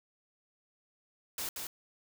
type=noise with echo; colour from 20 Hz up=white; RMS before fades=-37 dBFS; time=1.38-1.49 s; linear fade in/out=2 ms; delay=180 ms; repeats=1; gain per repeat=-3 dB; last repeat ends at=1.67 s; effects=none